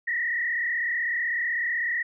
sine tone with frequency modulation, 1900 Hz, A#6, 33 cents sharp, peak -24 dBFS, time 0.07-2.03 s, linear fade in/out 10 ms, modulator 36 Hz, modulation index 2.1, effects none

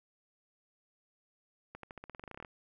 accelerating click train, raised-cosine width 0.5 ms, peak -30 dBFS, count 16, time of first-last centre 1.75-2.448 s, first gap 83 ms, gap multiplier 0.91, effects 12-bit

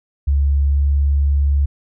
sine tone with pitch glide, 70.3 to 70.75 Hz, C#2 to C#2, +25 to +36 cents, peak -12 dBFS, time 0.27-1.66 s, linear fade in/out 10 ms, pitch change +11 cents, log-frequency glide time 0.69-0.8 s, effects none

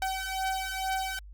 sawtooth beating tone pair, 763 / 765.2 Hz, G5 / G5, -47 / -42 cents, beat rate 2.2 Hz, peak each -29 dBFS, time 0.02-1.19 s, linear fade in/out 2 ms, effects added 50 Hz sine -44 dBFS peak until 1.33 s + Opus 48 kbps

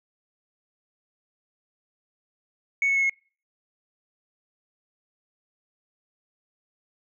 sine tone with pitch steps, 2217 / 2202 / 2186 / 2171 Hz, C#7 / C#7 / C#7 / C#7, 0 / -12 / -25 / -37 cents, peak -18 dBFS, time 2.82-3.096 s, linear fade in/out 2 ms, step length 69 ms, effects noise-tail reverb RT60 0.4 s tail -26 dB re dry + tanh soft clip ceiling -17 dBFS

